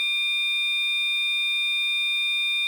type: tone pair together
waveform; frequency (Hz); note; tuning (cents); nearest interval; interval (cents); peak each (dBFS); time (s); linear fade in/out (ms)
sine; 2397 / 3636; D7 / A#7; +35 / -44; perfect fifth; 721; -23; 0-2.67; 0
effects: tanh soft clip ceiling -17 dBFS + 8-bit